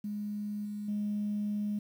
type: tone with level steps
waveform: sine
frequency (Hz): 207.7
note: G#3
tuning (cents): 0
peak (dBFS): -33 / -35 / -29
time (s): 0.04-1.79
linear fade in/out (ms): 5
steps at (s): 0.65 / 0.88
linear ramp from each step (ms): 5
effects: tanh soft clip ceiling -26 dBFS + 10-bit